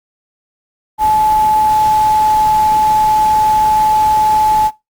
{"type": "tone in noise", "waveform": "sine", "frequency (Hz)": 860, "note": "A5", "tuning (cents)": -40, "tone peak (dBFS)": -9, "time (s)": [0.98, 4.71], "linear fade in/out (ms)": 50, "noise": "pink", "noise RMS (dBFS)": -27, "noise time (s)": [0.98, 4.71], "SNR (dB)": 15, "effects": ["noise-tail reverb RT60 0.2 s tail -19 dB re dry", "Opus 32 kbps"]}